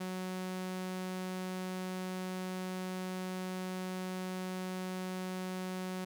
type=tone; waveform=sawtooth; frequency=185 Hz; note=F#3; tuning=in tune; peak=-33 dBFS; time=0-6.05 s; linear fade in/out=10 ms; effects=none